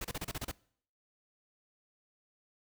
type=noise bursts; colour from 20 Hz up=pink; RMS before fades=-38 dBFS; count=8; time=0.01-0.515 s; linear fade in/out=5 ms; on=36 ms; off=31 ms; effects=noise-tail reverb RT60 0.6 s tail -23 dB re dry